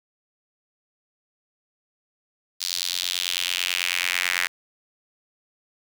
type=tone with high-pass filter sweep; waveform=sawtooth; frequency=89.1 Hz; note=F2; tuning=35 cents sharp; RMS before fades=-26 dBFS; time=2.6-4.48 s; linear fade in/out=20 ms; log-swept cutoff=4500 to 1900 Hz; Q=2.5; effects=none